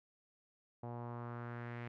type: tone with low-pass filter sweep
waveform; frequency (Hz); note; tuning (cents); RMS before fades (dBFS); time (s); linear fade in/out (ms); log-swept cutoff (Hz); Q
sawtooth; 119.3; A#2; +41; -45; 0.83-1.88; 5; 790 to 2200; 2.5
effects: none

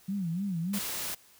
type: tone with vibrato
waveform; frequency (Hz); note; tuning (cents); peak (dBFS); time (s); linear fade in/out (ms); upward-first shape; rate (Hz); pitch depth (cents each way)
sine; 182.1; F#3; -27; -29; 0.08-0.79; 10; sine; 3.4; 190
type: noise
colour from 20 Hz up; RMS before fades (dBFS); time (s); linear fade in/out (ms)
white; -35; 0.73-1.15; 10
effects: white hiss -59 dBFS RMS until 1.39 s

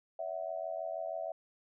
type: tone with amplitude modulation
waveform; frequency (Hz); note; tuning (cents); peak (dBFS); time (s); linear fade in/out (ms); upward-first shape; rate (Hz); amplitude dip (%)
sine; 656; E5; -9; -31; 0.19-1.32; 5; sine; 86.3; 100
effects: none

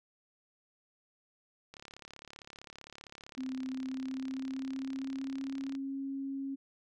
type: click train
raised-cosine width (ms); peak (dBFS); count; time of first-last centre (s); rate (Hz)
0.2; -31; 143; 1.74-5.751; 35.4
type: tone with pitch glide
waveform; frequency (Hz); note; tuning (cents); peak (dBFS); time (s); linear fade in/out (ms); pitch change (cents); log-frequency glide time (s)
sine; 260 to 272.6; C4 to C#4; -11 to -29; -35; 3.37-6.56; 20; +82; 3.62-5.98
effects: none

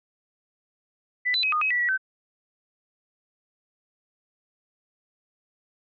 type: tone with pitch steps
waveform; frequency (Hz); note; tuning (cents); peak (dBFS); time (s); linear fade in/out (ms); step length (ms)
sine; 1989 / 3997 / 2539 / 1229 / 2551 / 1955 / 1933 / 1536; B6 / B7 / D#7 / D#6 / D#7 / B6 / B6 / G6; +12 / +20 / +34 / -22 / +43 / -18 / -38 / -36; -21; 1.25-1.978; 20; 91
effects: none

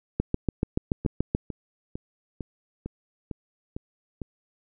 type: two click trains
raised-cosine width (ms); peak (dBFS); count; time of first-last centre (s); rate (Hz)
3; -10 / -20; 9 / 8; 0.2-1.349 / 1.05-4.217; 6.96 / 2.21
effects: none

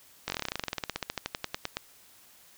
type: slowing click train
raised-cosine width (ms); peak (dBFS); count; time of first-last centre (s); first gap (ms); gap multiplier
0.2; -13; 28; 0.28-1.77; 20; 1.07
effects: white hiss -57 dBFS RMS until 2.57 s

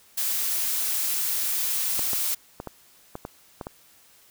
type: noise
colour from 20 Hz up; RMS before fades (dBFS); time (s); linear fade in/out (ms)
blue; -26; 0.17-2.35; 10
type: clicks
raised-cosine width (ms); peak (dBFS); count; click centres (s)
1; -19; 8; 1.993 / 2.133 / 2.601 / 2.673 / 3.154 / 3.251 / 3.612 / 3.669
effects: white hiss -56 dBFS RMS until 4.3 s

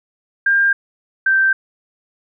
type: tone pair in turn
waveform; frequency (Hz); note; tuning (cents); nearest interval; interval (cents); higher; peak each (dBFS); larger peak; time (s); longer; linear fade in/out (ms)
sine; 1600 / 1562.6; G6 / G6; +35 / -6; unison; 41; first; -11 / -11; neither; 0.46-0.73 / 1.26-1.53; neither; 5
effects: none

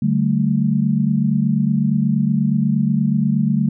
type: chord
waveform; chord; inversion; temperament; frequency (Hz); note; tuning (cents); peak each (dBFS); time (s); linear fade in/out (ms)
sine; D suspended fourth; none; equal with one note detuned; 146.83 / 191.63 / 220; D3 / G3 / A3; 0 / -39 / 0; -19 / -19 / -18; 0.02-3.69; 5
effects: none

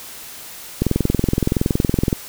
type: click train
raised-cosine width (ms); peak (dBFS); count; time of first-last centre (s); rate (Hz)
3; -3; 29; 0.82-2.128; 21.4
effects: white hiss -36 dBFS RMS until 2.28 s

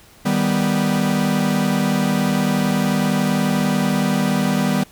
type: chord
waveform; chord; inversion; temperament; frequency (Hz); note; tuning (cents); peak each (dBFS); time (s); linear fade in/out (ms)
45% pulse; Eb augmented; none; equal; 155.56 / 196 / 246.9; Eb3 / G3 / B3; 0 / 0 / 0; -23 / -19 / -21; 0.25-4.84; 10
effects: pink hiss -48 dBFS RMS until 4.91 s

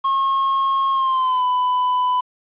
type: tone with pitch glide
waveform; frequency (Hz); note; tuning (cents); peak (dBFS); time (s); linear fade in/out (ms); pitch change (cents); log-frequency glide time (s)
triangle; 1083 to 998.9; C#6 to B5; -41 to +19; -14; 0.04-2.21; 10; -140; 0.92-1.44
effects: resampled to 8000 Hz + 8-bit

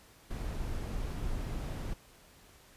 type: noise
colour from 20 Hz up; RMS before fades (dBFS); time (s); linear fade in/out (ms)
brown; -36; 0.3-1.94; 10
effects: pink hiss -59 dBFS RMS until 2.76 s + resampled to 32000 Hz

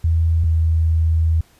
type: tone pair in turn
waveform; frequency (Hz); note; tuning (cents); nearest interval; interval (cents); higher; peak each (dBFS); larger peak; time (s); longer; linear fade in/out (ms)
sine; 82 / 81.01; E2 / E2; -9 / -30; unison; 21; first; -13; neither; 0.04-0.44 / 0.44-1.41; second; 5
effects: pink hiss -54 dBFS RMS until 1.59 s + resampled to 32000 Hz

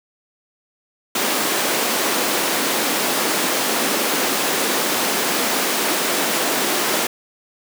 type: high-pass noise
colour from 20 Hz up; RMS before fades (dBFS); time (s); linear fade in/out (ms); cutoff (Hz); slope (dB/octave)
pink; -20; 1.15-7.07; 5; 240; 24
effects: none

